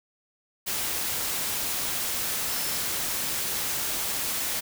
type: tone in noise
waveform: sine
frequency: 5274 Hz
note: E8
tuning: in tune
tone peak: -38 dBFS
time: 2.48-2.79 s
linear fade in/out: 20 ms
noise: white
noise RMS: -29 dBFS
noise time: 0.66-4.61 s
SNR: -12 dB
effects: none